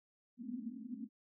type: band-pass noise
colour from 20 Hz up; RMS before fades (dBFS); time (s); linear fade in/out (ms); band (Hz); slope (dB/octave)
white; -45; 0.37-1.09; 50; 220 to 260; 96
effects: none